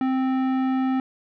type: tone with tanh clipping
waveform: sine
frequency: 261.6 Hz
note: C4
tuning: in tune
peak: -22 dBFS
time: 0.01-1 s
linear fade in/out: 2 ms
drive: 15 dB
effects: none